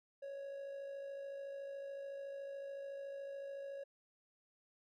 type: tone with amplitude modulation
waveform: triangle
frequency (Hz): 554.4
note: C#5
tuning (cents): 0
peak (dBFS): -40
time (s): 0.22-3.84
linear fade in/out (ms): 10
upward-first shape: sine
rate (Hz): 53.8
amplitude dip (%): 40
effects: none